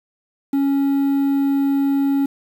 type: tone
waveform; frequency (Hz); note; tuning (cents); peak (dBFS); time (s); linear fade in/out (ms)
triangle; 277.2; C#4; 0; -13; 0.53-2.26; 5
effects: 7-bit